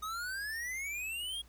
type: exponential sweep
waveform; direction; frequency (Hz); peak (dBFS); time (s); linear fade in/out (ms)
square; up; 1244.5 to 3322; -37; 0.02-1.42; 10
effects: added 58 Hz sine -56 dBFS peak until 1.48 s + pink hiss -64 dBFS RMS until 1.48 s